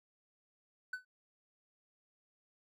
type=tone with exponential decay; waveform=triangle; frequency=1503 Hz; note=F#6; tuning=27 cents sharp; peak=-32 dBFS; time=0.93-1.05 s; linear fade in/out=5 ms; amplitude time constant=25 ms; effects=none

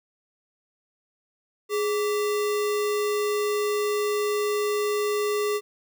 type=tone with sample-and-hold; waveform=sine; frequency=417 Hz; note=G#4; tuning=7 cents sharp; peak=-22 dBFS; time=1.69-5.61 s; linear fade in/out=50 ms; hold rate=1575 Hz; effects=none

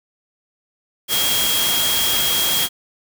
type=tone in noise; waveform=sine; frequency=3262 Hz; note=G#7; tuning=32 cents flat; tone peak=-20 dBFS; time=1.08-2.69 s; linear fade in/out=50 ms; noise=white; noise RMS=-20 dBFS; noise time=1.08-2.69 s; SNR=-3 dB; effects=none

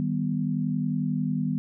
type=chord; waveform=sine; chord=Eb augmented; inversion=none; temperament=equal; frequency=155.56 / 196 / 246.9 Hz; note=Eb3 / G3 / B3; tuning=0 / 0 / 0 cents; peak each=-28 / -29 / -28 dBFS; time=0-1.58 s; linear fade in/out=0 ms; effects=none

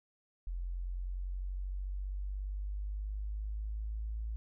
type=exponential sweep; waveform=sine; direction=up; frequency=43.65 to 55 Hz; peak=-35 dBFS; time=0.47-4.36 s; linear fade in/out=0 ms; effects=none

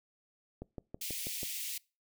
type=click train; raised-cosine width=2 ms; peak=-28 dBFS; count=6; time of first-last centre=0.62-1.432 s; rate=6.16 Hz
type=high-pass noise; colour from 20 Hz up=white; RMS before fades=-39 dBFS; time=1.01-1.78 s; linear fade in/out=5 ms; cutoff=2100 Hz; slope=48 dB/octave
effects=noise-tail reverb RT60 0.3 s tail -24 dB re dry

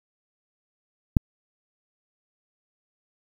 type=click; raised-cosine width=5 ms; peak=-3 dBFS; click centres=1.168 s; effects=7-bit

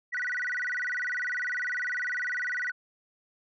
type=tone with vibrato; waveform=sine; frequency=1700 Hz; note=G#6; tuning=40 cents sharp; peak=-27 dBFS; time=0.12-2.72 s; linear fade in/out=20 ms; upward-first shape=square; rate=20 Hz; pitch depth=230 cents each way; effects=tanh soft clip ceiling -25 dBFS

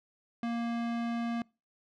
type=tone with low-pass filter; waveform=square; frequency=233.9 Hz; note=A#3; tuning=6 cents sharp; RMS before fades=-33 dBFS; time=0.43-1.42 s; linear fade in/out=2 ms; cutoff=3300 Hz; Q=0.6; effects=noise-tail reverb RT60 0.3 s tail -25 dB re dry

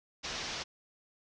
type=low-pass noise; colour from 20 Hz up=white; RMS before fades=-39 dBFS; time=0.23-0.64 s; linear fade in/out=20 ms; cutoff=6100 Hz; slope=48 dB/octave; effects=none

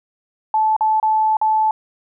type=tone with dropouts; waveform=sine; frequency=870 Hz; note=A5; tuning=20 cents flat; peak=-13 dBFS; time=0.54-1.71 s; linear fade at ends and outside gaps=2 ms; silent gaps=0.765-0.808 / 1-1.028 / 1.369-1.414 s; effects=none

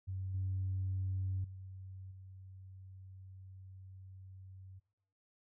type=tone with level steps; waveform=sine; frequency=94.6 Hz; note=F#2; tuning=39 cents sharp; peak=-37 / -33 / -46 / -50 dBFS; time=0.07-4.8 s; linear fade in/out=20 ms; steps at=0.34 / 1.44 / 2.11 s; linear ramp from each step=5 ms; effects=noise-tail reverb RT60 0.7 s tail -21 dB re dry + tanh soft clip ceiling -29 dBFS

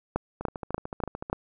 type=two click trains; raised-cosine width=1 ms; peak=-20 / -11 dBFS; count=13 / 5; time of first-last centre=0.41-1.299 / 0.16-1.33 s; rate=13.5 / 3.42 Hz; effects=none

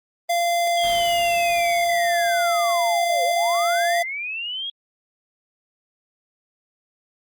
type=tone; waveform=square; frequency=689 Hz; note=F5; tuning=24 cents flat; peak=-19 dBFS; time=0.29-4.03 s; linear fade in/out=10 ms
type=linear two-way sweep; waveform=sine; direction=down then up; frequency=3322 to 493.9 to 3322 Hz; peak=-26 dBFS; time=0.77-4.7 s; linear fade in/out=5 ms; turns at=3.24 s
type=noise with exponential decay; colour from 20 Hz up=pink; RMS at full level=-37 dBFS; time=0.83-4.24 s; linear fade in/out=5 ms; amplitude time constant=740 ms
effects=Opus 24 kbps

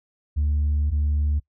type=tone pair in turn; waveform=sine; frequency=73.9 / 73.9 Hz; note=D2 / D2; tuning=+11 / +11 cents; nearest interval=unison; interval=0 cents; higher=neither; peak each=-17 dBFS; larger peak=neither; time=0.36-0.91 / 0.91-1.4 s; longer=first; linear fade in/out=20 ms; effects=noise-tail reverb RT60 0.1 s tail -23 dB re dry + tanh soft clip ceiling -17 dBFS

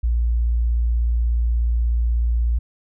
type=tone; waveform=sine; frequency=58.27 Hz; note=A#1; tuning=in tune; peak=-16 dBFS; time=0.03-2.59 s; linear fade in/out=10 ms; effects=none

